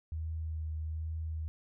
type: tone with vibrato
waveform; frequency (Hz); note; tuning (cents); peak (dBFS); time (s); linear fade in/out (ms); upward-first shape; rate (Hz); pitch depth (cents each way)
sine; 79.2; D#2; +31; -34; 0.12-1.48; 0; triangle; 1.2; 23
effects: none